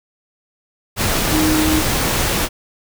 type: tone in noise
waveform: sine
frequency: 311.1 Hz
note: D#4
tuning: in tune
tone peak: -15 dBFS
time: 1.3-1.83 s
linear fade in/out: 50 ms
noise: pink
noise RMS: -18 dBFS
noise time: 0.96-2.49 s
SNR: 0 dB
effects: none